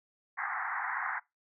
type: band-pass noise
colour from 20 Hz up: white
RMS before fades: -35 dBFS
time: 0.37-1.2 s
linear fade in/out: 20 ms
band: 760 to 2000 Hz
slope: 96 dB/octave
effects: noise-tail reverb RT60 0.2 s tail -22 dB re dry